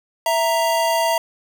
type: tone pair together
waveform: square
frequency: 660.4 / 932.3 Hz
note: E5 / A#5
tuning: +3 / 0 cents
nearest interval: tritone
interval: 597 cents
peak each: -20 dBFS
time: 0.26-1.18 s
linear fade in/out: 2 ms
effects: none